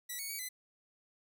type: tone with pitch steps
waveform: 5% pulse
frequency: 1953 / 2220 / 2261 / 2020 Hz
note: B6 / C#7 / C#7 / B6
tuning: -20 / +2 / +34 / +39 cents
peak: -29 dBFS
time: 0.09-0.49 s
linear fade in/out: 10 ms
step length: 100 ms
effects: none